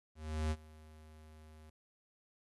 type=tone with ADSR envelope; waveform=square; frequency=77.78 Hz; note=D#2; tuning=in tune; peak=-32 dBFS; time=0.15-1.7 s; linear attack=360 ms; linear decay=48 ms; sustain=-22 dB; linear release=6 ms; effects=resampled to 24000 Hz + 12-bit